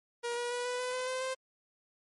sawtooth tone with pitch steps, 475.5 / 481.9 / 488.3 / 494.8 / 501.5 / 508.2 / 515 / 521.8 Hz, A#4 / B4 / B4 / B4 / B4 / B4 / C5 / C5, +34 / -43 / -20 / +3 / +26 / +49 / -28 / -5 cents, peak -29 dBFS, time 0.23-1.35 s, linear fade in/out 20 ms, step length 140 ms, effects MP3 48 kbps

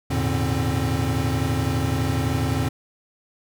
square tone cluster, 82.4 / 105.9 / 117.9 / 145.9 / 266.2 Hz, E2 / G#2 / A#2 / D3 / C4, 0 / +34 / +20 / -11 / +30 cents, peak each -28 dBFS, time 0.1-2.69 s, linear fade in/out 10 ms, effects none

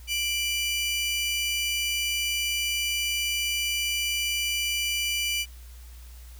sawtooth tone pair together, 2355 / 2960 Hz, D7 / F#7, +4 / 0 cents, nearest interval major third, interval 396 cents, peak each -25 dBFS, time 0.07-5.46 s, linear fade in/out 50 ms, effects added 60 Hz sine -42 dBFS peak until 6.39 s + white hiss -54 dBFS RMS until 6.39 s

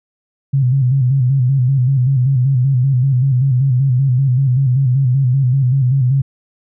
sine tone with vibrato, 130.81 Hz, C3, in tune, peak -10 dBFS, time 0.53-6.22 s, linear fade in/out 10 ms, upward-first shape square, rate 5.2 Hz, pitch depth 84 cents each way, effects none

